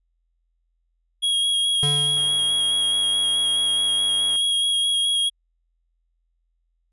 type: tone with vibrato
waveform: square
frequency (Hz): 3292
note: G#7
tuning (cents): -16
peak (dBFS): -19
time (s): 1.22-5.3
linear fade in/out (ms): 20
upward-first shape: square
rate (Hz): 4.7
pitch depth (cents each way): 12
type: tone with exponential decay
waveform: square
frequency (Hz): 145.2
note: D3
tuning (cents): -19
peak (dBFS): -22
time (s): 1.83-2.85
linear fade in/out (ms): 0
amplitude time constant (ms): 220
type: click train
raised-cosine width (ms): 0.5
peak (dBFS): -26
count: 222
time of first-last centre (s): 2.17-4.358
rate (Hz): 101
effects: added 42 Hz sine -67 dBFS peak until 6.92 s + resampled to 24000 Hz